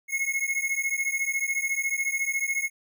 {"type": "beating tone pair", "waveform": "square", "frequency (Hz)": [2167, 2181], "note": ["C#7", "C#7"], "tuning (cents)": [-40, -29], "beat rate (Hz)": 14, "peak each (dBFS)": -29, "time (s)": [0.08, 2.7], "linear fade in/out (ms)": 50, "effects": []}